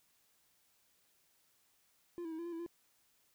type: tone with pitch steps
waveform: triangle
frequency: 347 / 326.1 / 319.2 / 339.2 / 344.9 / 329.9 / 342.5 Hz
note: F4 / E4 / D#4 / E4 / F4 / E4 / F4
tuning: -11 / -19 / +44 / +50 / -22 / +1 / -34 cents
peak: -38 dBFS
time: 2.18-2.663 s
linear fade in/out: 0 ms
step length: 69 ms
effects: white hiss -73 dBFS RMS until 3.34 s